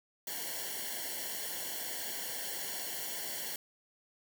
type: noise with comb filter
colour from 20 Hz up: white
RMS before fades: -39 dBFS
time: 0.27-3.56 s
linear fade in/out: 2 ms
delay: 0.8 ms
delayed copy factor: -0.9
effects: none